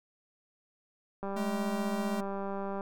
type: click train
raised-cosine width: 1 ms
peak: -24 dBFS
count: 312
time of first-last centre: 1.23-2.809 s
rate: 197 Hz
type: tone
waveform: square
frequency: 212.4 Hz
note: G#3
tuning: 39 cents sharp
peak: -33 dBFS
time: 1.36-2.21 s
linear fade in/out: 10 ms
effects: none